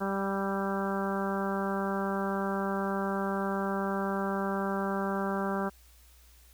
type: harmonic tone with a mistuned harmonic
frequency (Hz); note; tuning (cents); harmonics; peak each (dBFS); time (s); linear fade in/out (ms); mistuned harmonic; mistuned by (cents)
196; G3; 0; 1 / 2 / 3 / 4 / 5 / 6 / 7 / 8; -32 / -35 / -37 / -38 / -39 / -40 / -40 / -41; 0-5.7; 20; 7; -21
effects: added 60 Hz sine -56 dBFS peak until 6.53 s + white hiss -61 dBFS RMS until 6.53 s